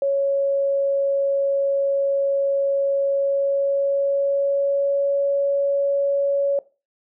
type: tone with pitch glide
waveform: sine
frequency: 554.4 to 560.2 Hz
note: C#5 to C#5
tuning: 0 to +18 cents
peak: -17 dBFS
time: 0.02-6.59 s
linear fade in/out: 2 ms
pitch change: +18 cents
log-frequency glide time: 3.08-5.12 s
effects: noise-tail reverb RT60 0.3 s tail -18 dB re dry